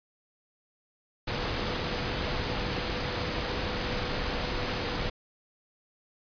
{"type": "tone in noise", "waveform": "sine", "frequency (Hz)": 493.9, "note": "B4", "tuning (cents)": 0, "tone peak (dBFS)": -40, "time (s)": [1.27, 5.1], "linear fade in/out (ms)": 10, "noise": "pink", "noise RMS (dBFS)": -31, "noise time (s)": [1.27, 5.1], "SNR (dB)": -12, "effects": ["resampled to 11025 Hz"]}